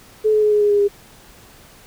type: tone with pitch steps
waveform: sine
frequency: 431.4 / 426.9 / 422.5 / 418.2 / 413.8 / 409.5 / 405.3 Hz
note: A4 / G#4 / G#4 / G#4 / G#4 / G#4 / G#4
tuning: -34 / +48 / +30 / +12 / -6 / -24 / -42 cents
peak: -12 dBFS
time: 0.24-0.884 s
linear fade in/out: 20 ms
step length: 92 ms
effects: pink hiss -46 dBFS RMS until 1.86 s